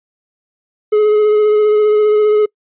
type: tone with vibrato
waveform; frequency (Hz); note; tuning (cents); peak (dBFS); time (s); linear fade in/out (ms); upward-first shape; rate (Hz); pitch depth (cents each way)
triangle; 423.5; G#4; +34; -6; 0.92-2.46; 10; sine; 15; 17
effects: noise-tail reverb RT60 0.1 s tail -26 dB re dry + resampled to 8000 Hz